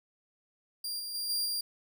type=tone with level steps; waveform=sawtooth; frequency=4775 Hz; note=D8; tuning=28 cents sharp; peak=-31 / -34 / -30 / -26 / -28 dBFS; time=0.84-1.61 s; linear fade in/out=5 ms; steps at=0.99 / 1.14 / 1.29 / 1.45 s; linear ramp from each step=10 ms; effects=none